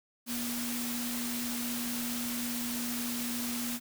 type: tone in noise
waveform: sine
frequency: 240 Hz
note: B3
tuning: 49 cents flat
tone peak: -35 dBFS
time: 0.26-3.8 s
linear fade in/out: 50 ms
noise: white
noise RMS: -37 dBFS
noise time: 0.26-3.8 s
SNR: -1 dB
effects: none